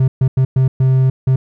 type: tone bursts at uneven times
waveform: triangle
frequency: 131 Hz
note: C3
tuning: 2 cents sharp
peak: -7 dBFS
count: 6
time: 0-0.08 / 0.21-0.28 / 0.37-0.45 / 0.56-0.68 / 0.8-1.1 / 1.27-1.36 s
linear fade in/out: 5 ms
effects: none